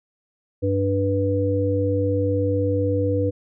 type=harmonic tone; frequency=98 Hz; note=G2; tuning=in tune; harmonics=1 / 3 / 5; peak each=-22 / -25 / -22 dBFS; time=0.62-3.31 s; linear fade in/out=20 ms; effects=none